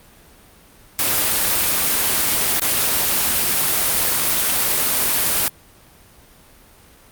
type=noise with dropouts; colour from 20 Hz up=white; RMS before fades=-18 dBFS; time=0.99-5.48 s; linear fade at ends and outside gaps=0 ms; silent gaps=2.597-2.619 s; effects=pink hiss -48 dBFS RMS until 7.11 s + Opus 32 kbps